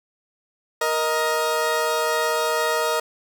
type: tone pair together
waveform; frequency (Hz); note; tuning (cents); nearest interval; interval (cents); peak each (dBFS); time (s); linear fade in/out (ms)
20% pulse; 468.6 / 625.5; A#4 / D#5; +9 / +9; perfect fourth; 500; -18; 0.81-3; 5
effects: none